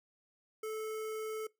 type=tone with notch filter; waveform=square; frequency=435.8 Hz; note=A4; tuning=17 cents flat; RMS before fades=-39 dBFS; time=0.63-1.47 s; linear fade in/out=5 ms; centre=3900 Hz; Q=1.4; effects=noise-tail reverb RT60 0.2 s tail -22 dB re dry